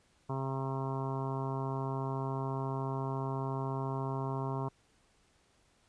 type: harmonic tone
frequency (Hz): 134.1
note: C3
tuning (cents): +43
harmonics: 1 / 2 / 3 / 4 / 5 / 6 / 7 / 8 / 9 / 10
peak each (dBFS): -35 / -42 / -41 / -52 / -44 / -48 / -42 / -44 / -54 / -54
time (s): 0.29-4.69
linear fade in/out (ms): 10
effects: pink hiss -69 dBFS RMS until 5.88 s + resampled to 22050 Hz